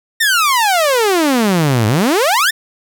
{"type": "exponential two-way sweep", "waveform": "sawtooth", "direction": "down then up", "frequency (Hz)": [1864.7, 102.9, 1864.7], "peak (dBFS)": -7, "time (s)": [0.2, 2.51], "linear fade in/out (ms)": 10, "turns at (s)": 1.87, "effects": []}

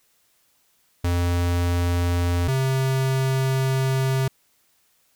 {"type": "tone pair in turn", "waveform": "square", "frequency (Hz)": [87.31, 132.64], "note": ["F2", "C3"], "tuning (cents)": [0, 24], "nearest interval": "perfect fifth", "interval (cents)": 724, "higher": "second", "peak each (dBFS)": -20, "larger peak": "neither", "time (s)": [[1.04, 2.48], [2.48, 4.28]], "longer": "second", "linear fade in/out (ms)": 5, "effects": ["white hiss -64 dBFS RMS until 5.15 s"]}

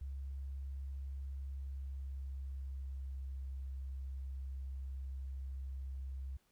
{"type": "tone with pitch glide", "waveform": "sine", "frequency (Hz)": [68, 66.6], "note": ["C#2", "C2"], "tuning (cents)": [-33, 31], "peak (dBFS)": -40, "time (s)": [0.01, 6.37], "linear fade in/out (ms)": 5, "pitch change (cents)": -36, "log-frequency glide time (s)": [1.4, 3.4], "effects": ["pink hiss -75 dBFS RMS until 6.51 s"]}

